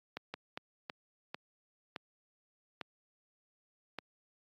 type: slowing click train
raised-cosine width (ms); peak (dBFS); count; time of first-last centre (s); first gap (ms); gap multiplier
0.3; -23; 8; 0.17-3.987; 170; 1.38
effects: high-pass 150 Hz 12 dB/octave + AAC 32 kbps